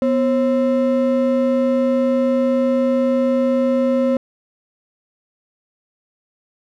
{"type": "ring-modulated tone", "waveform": "triangle", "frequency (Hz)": 392, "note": "G4", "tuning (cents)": 0, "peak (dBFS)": -9, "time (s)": [0.02, 4.17], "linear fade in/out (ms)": 2, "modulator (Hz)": 145, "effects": []}